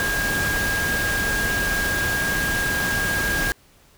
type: tone in noise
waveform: sine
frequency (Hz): 1624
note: G#6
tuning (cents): -39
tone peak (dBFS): -22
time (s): 0-3.52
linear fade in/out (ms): 0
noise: pink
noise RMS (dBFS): -26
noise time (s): 0-3.52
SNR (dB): +1
effects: pink hiss -55 dBFS RMS until 3.97 s

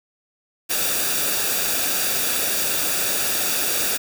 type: noise with comb filter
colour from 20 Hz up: white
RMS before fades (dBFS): -22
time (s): 0.69-3.98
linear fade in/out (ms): 20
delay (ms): 0.96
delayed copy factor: -0.55
effects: none

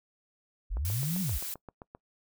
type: linear two-way sweep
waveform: sine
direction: up then down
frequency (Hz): 36.71 to 195.3 to 36.71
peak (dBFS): -29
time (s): 0.7-1.39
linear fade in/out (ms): 20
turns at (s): 1.21
type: click train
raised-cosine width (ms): 1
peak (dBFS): -30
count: 10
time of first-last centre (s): 0.77-1.95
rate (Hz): 7.63
type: noise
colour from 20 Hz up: blue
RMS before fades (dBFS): -37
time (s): 0.85-1.54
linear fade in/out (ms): 0
effects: noise-tail reverb RT60 0.1 s tail -24 dB re dry

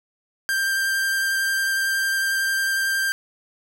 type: tone with vibrato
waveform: 45% pulse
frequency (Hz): 1582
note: G6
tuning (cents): +15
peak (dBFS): -20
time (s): 0.49-3.12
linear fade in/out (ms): 0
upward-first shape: triangle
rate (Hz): 11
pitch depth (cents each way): 14
effects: none

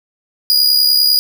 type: tone with amplitude modulation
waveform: 45% pulse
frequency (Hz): 4891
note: D#8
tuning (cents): -31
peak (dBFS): -6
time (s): 0.5-1.19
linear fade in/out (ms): 0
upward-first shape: sine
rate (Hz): 70.1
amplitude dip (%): 55
effects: none

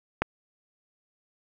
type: click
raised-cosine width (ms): 0.5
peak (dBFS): -8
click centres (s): 0.22
effects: none

